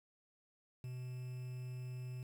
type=tone with quantisation; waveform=triangle; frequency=125.9 Hz; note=B2; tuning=34 cents sharp; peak=-40 dBFS; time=0.84-2.23 s; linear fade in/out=2 ms; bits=10; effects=none